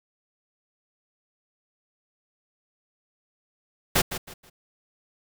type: noise with echo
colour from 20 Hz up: pink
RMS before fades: -20 dBFS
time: 3.95-4.02 s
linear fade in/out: 10 ms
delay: 160 ms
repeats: 3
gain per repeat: -11 dB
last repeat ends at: 4.5 s
effects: none